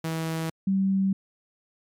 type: tone pair in turn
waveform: sawtooth / sine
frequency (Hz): 162 / 193.2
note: E3 / G3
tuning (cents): -30 / -25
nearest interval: minor third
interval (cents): 305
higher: second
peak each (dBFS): -23 / -20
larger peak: second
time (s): 0.04-0.5 / 0.67-1.13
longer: neither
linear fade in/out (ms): 5
effects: MP3 96 kbps